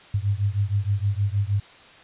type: beating tone pair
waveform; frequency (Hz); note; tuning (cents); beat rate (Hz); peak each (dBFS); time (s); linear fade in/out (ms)
sine; 98.2 / 104.6; G2 / G#2; +4 / +13; 6.4; -23 / -24; 0.14-1.6; 5
effects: white hiss -48 dBFS RMS until 2.03 s + resampled to 8000 Hz